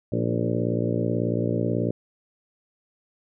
harmonic tone with a mistuned harmonic, 58.27 Hz, A#1, in tune, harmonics 2 / 3 / 4 / 5 / 6 / 7 / 8 / 9 / 10, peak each -27 / -29 / -30 / -31 / -32 / -32 / -33 / -34 / -34 dBFS, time 0.12-1.91 s, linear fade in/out 5 ms, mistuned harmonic 5, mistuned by +43 cents, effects none

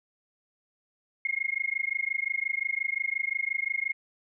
sine tone with amplitude modulation, 2148 Hz, C7, 45 cents sharp, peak -23 dBFS, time 1.25-3.93 s, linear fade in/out 2 ms, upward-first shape sine, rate 25.7 Hz, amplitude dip 100%, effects none

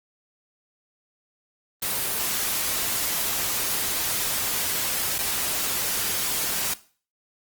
white noise with dropouts, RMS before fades -26 dBFS, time 1.82-6.74 s, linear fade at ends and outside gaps 5 ms, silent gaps 5.183-5.187 s, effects noise-tail reverb RT60 0.4 s tail -17 dB re dry + Opus 24 kbps

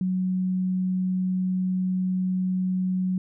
sine tone, 185 Hz, F#3, in tune, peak -22 dBFS, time 0.01-3.18 s, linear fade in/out 2 ms, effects none

